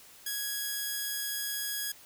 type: tone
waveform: 5% pulse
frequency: 1661.2 Hz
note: G#6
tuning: in tune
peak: -21 dBFS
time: 0.26-1.92 s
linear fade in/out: 5 ms
effects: white hiss -54 dBFS RMS until 2.05 s